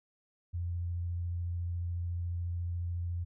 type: tone with vibrato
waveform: sine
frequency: 86.8 Hz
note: F2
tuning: 10 cents flat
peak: -32 dBFS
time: 0.53-3.25 s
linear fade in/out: 20 ms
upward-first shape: sine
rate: 14 Hz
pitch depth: 13 cents each way
effects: none